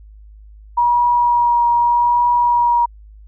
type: tone with vibrato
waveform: sine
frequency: 957 Hz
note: A#5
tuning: 45 cents sharp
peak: -11 dBFS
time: 0.77-2.86 s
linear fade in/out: 10 ms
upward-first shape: triangle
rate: 0.82 Hz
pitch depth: 14 cents each way
effects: added 52 Hz sine -38 dBFS peak until 3.27 s